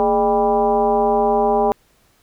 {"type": "tone with frequency modulation", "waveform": "sine", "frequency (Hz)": 607, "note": "D#5", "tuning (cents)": -43, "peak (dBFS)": -13, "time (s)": [0, 1.72], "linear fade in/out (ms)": 0, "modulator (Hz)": 189, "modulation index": 1.7, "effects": ["pink hiss -58 dBFS RMS until 2.22 s"]}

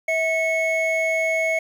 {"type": "tone pair together", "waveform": "triangle", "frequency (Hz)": [648, 2200], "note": ["E5", "C#7"], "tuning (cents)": [-30, -14], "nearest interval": "octave + major sixth", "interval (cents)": 2116, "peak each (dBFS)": -20, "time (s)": [0.08, 1.59], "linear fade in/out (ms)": 5, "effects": ["8-bit"]}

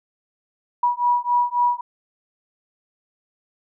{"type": "beating tone pair", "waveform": "sine", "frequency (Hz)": [968, 971.7], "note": ["B5", "B5"], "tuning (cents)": [-35, -28], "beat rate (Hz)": 3.7, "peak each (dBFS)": -20, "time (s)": [0.83, 1.81], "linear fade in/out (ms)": 5, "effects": []}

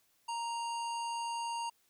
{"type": "harmonic tone with a mistuned harmonic", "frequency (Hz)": 932.3, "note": "A#5", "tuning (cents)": 0, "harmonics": [1, 3, 5, 7, 9, 10], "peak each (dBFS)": [-35, -45, -49, -52, -54, -55], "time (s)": [0.28, 1.7], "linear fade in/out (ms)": 10, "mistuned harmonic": 10, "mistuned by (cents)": 44, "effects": ["white hiss -72 dBFS RMS until 1.89 s"]}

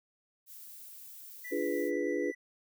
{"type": "noise", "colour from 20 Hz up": "violet", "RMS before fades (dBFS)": -49, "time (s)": [0.46, 1.92], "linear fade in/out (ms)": 50}
{"type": "tone with tremolo", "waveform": "triangle", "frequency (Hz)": 1975.5, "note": "B6", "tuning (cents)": 0, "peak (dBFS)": -39, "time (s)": [1.44, 2.35], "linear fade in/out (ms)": 10, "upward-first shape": "sine", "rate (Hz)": 6.4, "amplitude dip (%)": 25}
{"type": "chord", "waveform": "sine", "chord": "D diminished seventh", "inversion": "none", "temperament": "equal with one note detuned", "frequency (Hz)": [293.7, 345.6, 415.3, 493.9], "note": ["D4", "F4", "Ab4", "Cb5"], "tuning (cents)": [0, -18, 0, 0], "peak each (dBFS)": -35, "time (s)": [1.51, 2.32], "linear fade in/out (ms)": 20}
{"effects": []}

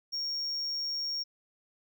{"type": "tone", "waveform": "triangle", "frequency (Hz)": 5550, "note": "F8", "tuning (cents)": -12, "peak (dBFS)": -30, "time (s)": [0.12, 1.24], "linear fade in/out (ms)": 20, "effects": []}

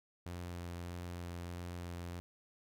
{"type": "tone with vibrato", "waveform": "sawtooth", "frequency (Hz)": 87.31, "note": "F2", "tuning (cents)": 0, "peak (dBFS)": -38, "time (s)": [0.26, 2.2], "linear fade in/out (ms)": 0, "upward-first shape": "sine", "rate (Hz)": 1.6, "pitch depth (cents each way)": 12, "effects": []}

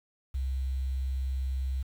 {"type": "tone", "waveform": "sine", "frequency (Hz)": 65.8, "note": "C2", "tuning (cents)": 10, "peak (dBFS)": -28, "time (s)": [0.34, 1.83], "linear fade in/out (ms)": 10, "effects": ["9-bit"]}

